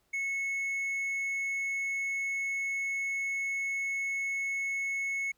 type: tone with hard clipping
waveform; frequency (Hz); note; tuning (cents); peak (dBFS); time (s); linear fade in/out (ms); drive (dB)
sine; 2196; C#7; -17; -31; 0.13-5.32; 10; 3
effects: pink hiss -73 dBFS RMS until 5.37 s